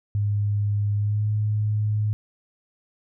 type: tone with pitch glide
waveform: sine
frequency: 102.9 to 106.04 Hz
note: G#2 to G#2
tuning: -16 to +37 cents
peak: -20 dBFS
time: 0.15-2.13 s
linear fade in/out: 0 ms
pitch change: +53 cents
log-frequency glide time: 0.96-1.27 s
effects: none